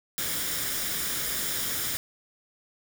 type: noise with comb filter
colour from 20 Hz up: white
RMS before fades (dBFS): -30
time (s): 0.18-1.97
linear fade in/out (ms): 0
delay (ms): 0.57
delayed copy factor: +0.5
effects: none